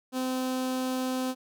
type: tone with notch filter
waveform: sawtooth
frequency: 257.4 Hz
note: C4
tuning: 28 cents flat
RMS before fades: -30 dBFS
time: 0.12-1.35 s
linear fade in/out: 50 ms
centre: 2000 Hz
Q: 1.9
effects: none